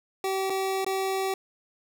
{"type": "tone with dropouts", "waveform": "25% pulse", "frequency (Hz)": 383.9, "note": "G4", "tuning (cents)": -36, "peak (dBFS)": -22, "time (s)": [0.24, 1.34], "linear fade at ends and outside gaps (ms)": 2, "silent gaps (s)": [[0.498, 0.502], [0.846, 0.864]], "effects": []}